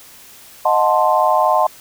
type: chord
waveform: sine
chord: D# diminished seventh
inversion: none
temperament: equal with one note detuned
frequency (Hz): 622.3 / 726 / 880 / 1046.5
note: D#5 / F#5 / A5 / C6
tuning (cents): 0 / -33 / 0 / 0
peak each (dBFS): -17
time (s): 0.65-1.67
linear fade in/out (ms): 5
effects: white hiss -42 dBFS RMS until 1.8 s